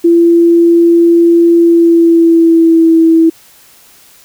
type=tone with pitch glide; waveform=sine; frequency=339 to 326.7 Hz; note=E4 to E4; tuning=+49 to -15 cents; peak=-3 dBFS; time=0.04-3.3 s; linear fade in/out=10 ms; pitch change=-64 cents; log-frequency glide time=1.56-2.96 s; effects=white hiss -42 dBFS RMS until 4.24 s